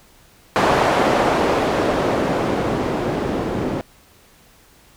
blue noise with low-pass filter sweep, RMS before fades -19 dBFS, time 0.56-3.81 s, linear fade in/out 0 ms, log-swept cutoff 720 to 300 Hz, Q 0.86, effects pink hiss -51 dBFS RMS until 4.96 s

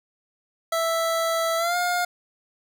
25% pulse tone with pitch glide, 659.3 to 710.7 Hz, E5 to F5, 0 to +30 cents, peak -18 dBFS, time 0.72-2.05 s, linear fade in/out 5 ms, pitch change +130 cents, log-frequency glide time 1.57-1.76 s, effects none

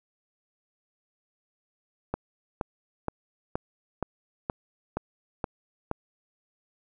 click train, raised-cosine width 1 ms, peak -14 dBFS, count 9, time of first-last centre 2.14-5.914 s, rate 2.12 Hz, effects none

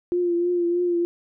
sine tone with vibrato, 349.2 Hz, F4, in tune, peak -19 dBFS, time 0.12-1.05 s, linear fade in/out 0 ms, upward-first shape triangle, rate 3.2 Hz, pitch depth 38 cents each way, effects none

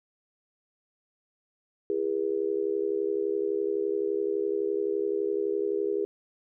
sine tone with amplitude modulation, 406.5 Hz, G#4, 37 cents flat, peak -21 dBFS, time 1.9-6.05 s, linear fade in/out 0 ms, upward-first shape sine, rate 71.8 Hz, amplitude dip 95%, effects none

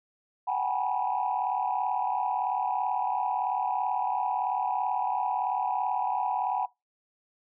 sine tone cluster, 740 / 778 / 841 / 975 Hz, F#5 / G5 / G#5 / B5, 0 / -13 / +22 / -23 cents, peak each -31 dBFS, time 0.47-6.66 s, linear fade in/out 10 ms, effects noise-tail reverb RT60 0.2 s tail -21 dB re dry + tanh soft clip ceiling -17 dBFS

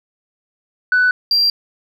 sine tone pair in turn, 1492 / 4737 Hz, F#6 / D8, +14 / +14 cents, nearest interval octave + minor sixth, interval 2000 cents, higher second, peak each -9 / -10 dBFS, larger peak first, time 0.92-1.11 / 1.31-1.5 s, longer neither, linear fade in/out 2 ms, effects tanh soft clip ceiling -8 dBFS

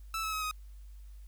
sawtooth tone with pitch steps, 1317 / 1295.9 / 1275.1 / 1254.6 Hz, E6 / E6 / D#6 / D#6, -2 / -30 / +42 / +14 cents, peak -29 dBFS, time 0.14-0.512 s, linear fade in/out 2 ms, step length 93 ms, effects added 50 Hz sine -46 dBFS peak until 1.27 s + white hiss -69 dBFS RMS until 1.27 s

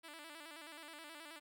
5% pulse tone with vibrato, 311.1 Hz, D#4, in tune, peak -39 dBFS, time 0.03-1.4 s, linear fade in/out 20 ms, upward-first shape square, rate 9.4 Hz, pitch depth 94 cents each way, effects none

